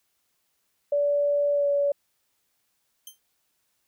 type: tone with pitch glide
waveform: sine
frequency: 577 to 569.7 Hz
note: D5 to C#5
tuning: -31 to +47 cents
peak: -20 dBFS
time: 0.92-1.92 s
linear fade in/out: 5 ms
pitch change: -22 cents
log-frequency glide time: 1.53-1.67 s
type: tone with exponential decay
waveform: 10% pulse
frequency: 3136 Hz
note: G7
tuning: in tune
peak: -28 dBFS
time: 3.07-3.19 s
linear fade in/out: 2 ms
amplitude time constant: 26 ms
effects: white hiss -73 dBFS RMS until 3.87 s